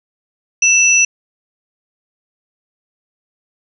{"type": "tone pair together", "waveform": "sine", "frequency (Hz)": [2663, 5899], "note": ["E7", "F#8"], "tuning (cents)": [17, -6], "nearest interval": "octave + major second", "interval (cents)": 1377, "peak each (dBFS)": -11, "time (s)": [0.62, 1.05], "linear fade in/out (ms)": 5, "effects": []}